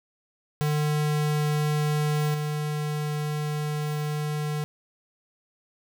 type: tone with level steps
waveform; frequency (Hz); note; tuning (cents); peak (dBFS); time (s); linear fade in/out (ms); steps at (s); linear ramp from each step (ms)
square; 150.1; D3; +38; -23 / -27; 0.61-4.64; 0; 2.34; 5
effects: none